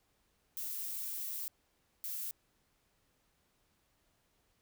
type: noise bursts at uneven times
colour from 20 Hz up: violet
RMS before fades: -40 dBFS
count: 2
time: 0.57-1.48 / 2.04-2.31 s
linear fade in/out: 0 ms
effects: pink hiss -75 dBFS RMS until 4.61 s